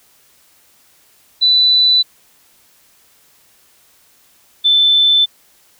sine tone pair in turn, 3983 / 3527 Hz, B7 / A7, +14 / +3 cents, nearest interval major second, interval 211 cents, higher first, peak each -8 dBFS, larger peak neither, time 1.41-2.03 / 4.64-5.26 s, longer neither, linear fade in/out 20 ms, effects white hiss -52 dBFS RMS until 5.79 s

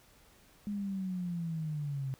sine linear sweep, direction down, 207.7 to 130.81 Hz, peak -33 dBFS, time 0.67-2.14 s, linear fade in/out 0 ms, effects pink hiss -62 dBFS RMS until 2.19 s

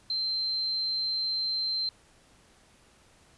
sine tone, 4122 Hz, C8, 27 cents flat, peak -27 dBFS, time 0.1-1.89 s, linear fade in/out 2 ms, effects pink hiss -60 dBFS RMS until 3.37 s + resampled to 24000 Hz

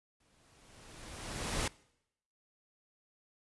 pink noise with exponential growth, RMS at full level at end -32 dBFS, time 0.2-1.68 s, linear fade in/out 5 ms, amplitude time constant 320 ms, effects noise-tail reverb RT60 0.8 s tail -23 dB re dry + resampled to 24000 Hz

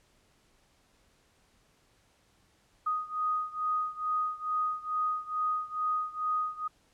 sine beating tone pair, 1244.5 / 1246.8 Hz, D#6 / D#6, 0 / +3 cents, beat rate 2.3 Hz, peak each -31 / -33 dBFS, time 2.86-6.68 s, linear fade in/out 10 ms, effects pink hiss -67 dBFS RMS until 6.93 s + low-pass 10000 Hz 12 dB/octave

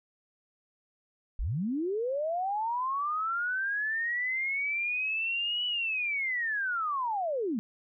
sine linear two-way sweep, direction up then down, 31.74 to 2967 to 199.8 Hz, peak -28 dBFS, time 1.39-7.59 s, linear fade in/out 0 ms, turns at 5.66 s, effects none

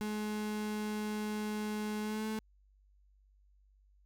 35% pulse tone with pitch glide, 212 to 217.7 Hz, G#3 to A3, +36 to -18 cents, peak -33 dBFS, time 0.01-2.39 s, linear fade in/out 0 ms, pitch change +46 cents, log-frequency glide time 2.01-2.27 s, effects added 49 Hz sine -63 dBFS peak until 4.05 s

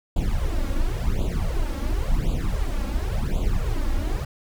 brown noise with flanger, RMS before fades -23 dBFS, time 0.16-4.25 s, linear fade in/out 5 ms, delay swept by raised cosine 0.27 to 3.67 ms, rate 0.93 Hz, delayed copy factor +1, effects none

